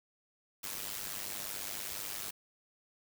white noise with amplitude modulation, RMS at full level -37 dBFS, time 0.63-2.31 s, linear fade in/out 10 ms, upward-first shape sine, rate 100 Hz, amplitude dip 80%, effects none

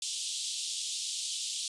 pink band-pass noise, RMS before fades -36 dBFS, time 0.02-1.68 s, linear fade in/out 2 ms, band 3100 to 9400 Hz, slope 48 dB/octave, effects resampled to 24000 Hz

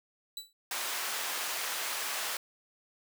sawtooth tone with exponential decay, 3951 Hz, B7, in tune, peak -31 dBFS, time 0.37-0.53 s, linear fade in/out 2 ms, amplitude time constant 34 ms
pink high-pass noise, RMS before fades -35 dBFS, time 0.71-2.37 s, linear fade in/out 2 ms, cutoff 930 Hz, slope 12 dB/octave
effects none

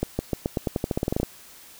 accelerating click train, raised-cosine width 2 ms, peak -10 dBFS, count 16, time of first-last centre 0.03-1.231 s, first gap 160 ms, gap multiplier 0.89, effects white hiss -48 dBFS RMS until 1.79 s

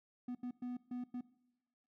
triangle tone bursts at uneven times, 246.9 Hz, B3, in tune, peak -37 dBFS, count 5, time 0.28-0.35 / 0.43-0.51 / 0.62-0.77 / 0.91-1.04 / 1.14-1.21 s, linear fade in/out 5 ms, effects noise-tail reverb RT60 1.0 s tail -20 dB re dry

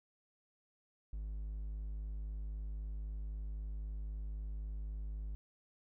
triangle tone, 51.91 Hz, G#1, in tune, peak -37 dBFS, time 1.13-5.35 s, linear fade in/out 0 ms, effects none

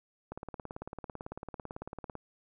click train, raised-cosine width 1 ms, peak -26 dBFS, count 34, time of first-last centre 0.32-2.153 s, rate 18 Hz, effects none

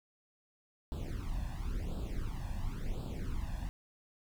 brown noise with flanger, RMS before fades -37 dBFS, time 0.92-3.69 s, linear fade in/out 0 ms, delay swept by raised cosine 0.24 to 1.17 ms, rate 0.95 Hz, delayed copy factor +0.95, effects none

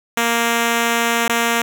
5% pulse tone with dropouts, 233.1 Hz, A#3, in tune, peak -4 dBFS, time 0.17-1.62 s, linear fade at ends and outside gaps 2 ms, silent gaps 1.279-1.295 s, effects none

